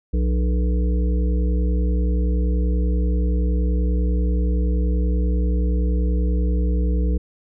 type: harmonic tone with a mistuned harmonic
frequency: 60.3 Hz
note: B1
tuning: 41 cents flat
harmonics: 1 / 3 / 5 / 7 / 8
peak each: -17 / -27 / -31 / -34 / -35 dBFS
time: 0.13-7.18 s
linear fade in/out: 10 ms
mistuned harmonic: 7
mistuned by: +40 cents
effects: none